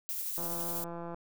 violet noise with tremolo, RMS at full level -35 dBFS, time 0.09-0.84 s, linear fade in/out 0 ms, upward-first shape triangle, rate 12 Hz, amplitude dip 30%
click train, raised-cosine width 1 ms, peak -28 dBFS, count 131, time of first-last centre 0.38-1.145 s, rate 170 Hz
effects none

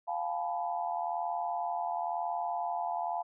sine tone cluster, 699 / 781 / 862 / 993 Hz, F5 / G5 / A5 / B5, +1 / -7 / -36 / +9 cents, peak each -34 / -40 / -36 / -40 dBFS, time 0.07-3.23 s, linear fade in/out 20 ms, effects none

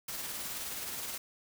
white noise with tremolo, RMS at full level -38 dBFS, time 0.08-1.18 s, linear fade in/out 5 ms, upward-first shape sine, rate 19 Hz, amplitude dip 30%, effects none

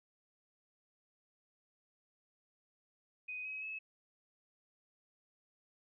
sine tone with pitch steps, 2500 / 2544 / 2588 Hz, D#7 / D#7 / E7, +8 / +38 / -32 cents, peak -40 dBFS, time 3.28-3.79 s, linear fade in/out 10 ms, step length 170 ms, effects none

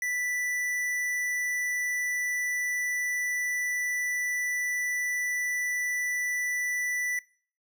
sine tone with tanh clipping, 1975.5 Hz, B6, in tune, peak -29 dBFS, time 0.02-7.19 s, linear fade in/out 2 ms, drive 18 dB, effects noise-tail reverb RT60 0.5 s tail -23 dB re dry

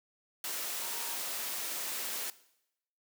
sine tone in noise, 935 Hz, A#5, 5 cents sharp, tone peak -48 dBFS, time 0.82-1.15 s, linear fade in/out 2 ms, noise white, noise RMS -37 dBFS, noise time 0.44-2.3 s, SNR -14 dB, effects noise-tail reverb RT60 0.8 s tail -18 dB re dry + high-pass 300 Hz 12 dB/octave

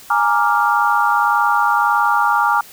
sine chord, Bb dominant seventh, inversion third, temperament equal, 830.6 / 932.3 / 1174.7 / 1396.9 Hz, Ab5 / Bb5 / D6 / F6, 0 / 0 / 0 / 0 cents, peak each -18 dBFS, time 0.1-2.61 s, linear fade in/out 5 ms, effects white hiss -41 dBFS RMS until 2.72 s

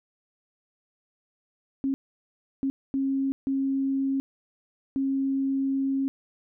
sine tone bursts at uneven times, 270.8 Hz, C#4, 40 cents flat, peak -23 dBFS, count 5, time 1.84-1.94 / 2.63-2.7 / 2.94-3.32 / 3.47-4.2 / 4.96-6.08 s, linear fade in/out 0 ms, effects none

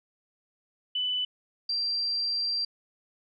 sine tone pair in turn, 2992 / 4719 Hz, F#7 / D8, +19 / +7 cents, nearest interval minor sixth, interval 788 cents, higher second, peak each -26 dBFS, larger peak neither, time 0.95-1.25 / 1.69-2.65 s, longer second, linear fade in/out 5 ms, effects none

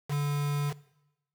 triangle tone with quantisation, 144.8 Hz, D3, 24 cents flat, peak -24 dBFS, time 0.08-0.74 s, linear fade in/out 50 ms, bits 6, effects noise-tail reverb RT60 0.9 s tail -20 dB re dry

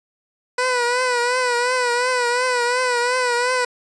15% pulse tone with vibrato, 493.9 Hz, B4, in tune, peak -11 dBFS, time 0.58-3.65 s, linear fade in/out 5 ms, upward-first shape triangle, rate 2.8 Hz, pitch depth 69 cents each way, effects resampled to 22050 Hz

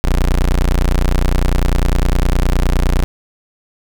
30% pulse tone, 29.81 Hz, A#0, 40 cents sharp, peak -8 dBFS, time 0.04-3.04 s, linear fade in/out 0 ms, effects none

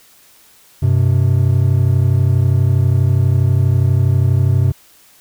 triangle tone pair together, 95.88 / 128.2 Hz, G2 / C3, -38 / -35 cents, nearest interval perfect fourth, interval 503 cents, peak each -11 dBFS, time 0.82-4.72 s, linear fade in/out 10 ms, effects white hiss -48 dBFS RMS until 5.2 s

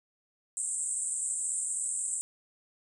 white band-pass noise, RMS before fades -33 dBFS, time 0.57-2.21 s, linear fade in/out 0 ms, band 7600 to 8900 Hz, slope 96 dB/octave, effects none

